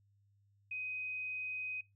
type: tone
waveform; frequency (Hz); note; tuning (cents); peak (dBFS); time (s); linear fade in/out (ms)
sine; 2511; D#7; +15; -38; 0.71-1.81; 5
effects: noise-tail reverb RT60 0.2 s tail -21 dB re dry + added 100 Hz sine -68 dBFS peak until 1.95 s